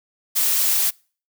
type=noise; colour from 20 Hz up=blue; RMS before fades=-19 dBFS; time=0.35-0.91 s; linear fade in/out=20 ms; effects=noise-tail reverb RT60 0.4 s tail -26 dB re dry